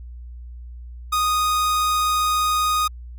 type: tone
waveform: 45% pulse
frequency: 1241 Hz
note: D#6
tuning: 5 cents flat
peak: -18 dBFS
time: 1.12-2.88 s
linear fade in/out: 10 ms
effects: added 60 Hz sine -34 dBFS peak until 3.18 s